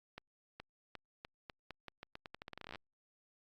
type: accelerating click train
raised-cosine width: 0.3 ms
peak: -30 dBFS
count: 24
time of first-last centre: 0.18-2.757 s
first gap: 420 ms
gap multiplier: 0.84
effects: Opus 48 kbps